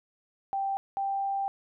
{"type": "tone pair in turn", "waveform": "sine", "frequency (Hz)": [784, 787.3], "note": ["G5", "G5"], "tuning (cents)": [0, 7], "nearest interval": "unison", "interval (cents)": 7, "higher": "second", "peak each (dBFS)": -27, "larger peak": "neither", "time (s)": [[0.53, 0.77], [0.97, 1.48]], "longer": "second", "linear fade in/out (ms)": 0, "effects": []}